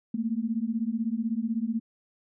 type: beating tone pair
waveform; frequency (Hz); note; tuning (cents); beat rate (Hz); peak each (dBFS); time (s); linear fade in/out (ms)
sine; 218.7 / 234.7; A3 / A#3; -10 / +12; 16; -29; 0.14-1.8; 5
effects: none